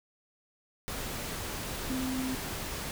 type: tone in noise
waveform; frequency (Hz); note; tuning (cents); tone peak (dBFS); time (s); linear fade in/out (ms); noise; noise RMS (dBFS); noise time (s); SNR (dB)
sine; 259; C4; -17; -31; 1.9-2.35; 0; pink; -37; 0.88-2.91; +3
effects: none